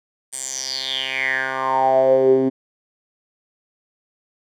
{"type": "tone with band-pass filter sweep", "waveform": "10% pulse", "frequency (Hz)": 132.3, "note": "C3", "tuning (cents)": 20, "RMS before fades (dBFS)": -19, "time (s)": [0.32, 2.5], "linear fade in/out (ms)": 20, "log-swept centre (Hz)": [8900, 290], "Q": 7.2, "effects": []}